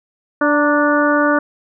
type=harmonic tone with a mistuned harmonic; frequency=293 Hz; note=D4; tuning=4 cents flat; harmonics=1 / 2 / 3 / 4 / 5 / 6; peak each=-16 / -17 / -24 / -19 / -18 / -28 dBFS; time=0.41-1.39 s; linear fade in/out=5 ms; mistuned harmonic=3; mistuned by=+49 cents; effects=none